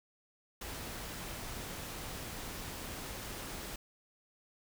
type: noise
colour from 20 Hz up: pink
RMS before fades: -43 dBFS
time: 0.61-3.76 s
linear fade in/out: 5 ms
effects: none